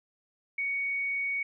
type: tone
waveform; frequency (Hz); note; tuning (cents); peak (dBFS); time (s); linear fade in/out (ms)
sine; 2234; C#7; +13; -28; 0.58-1.43; 5
effects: none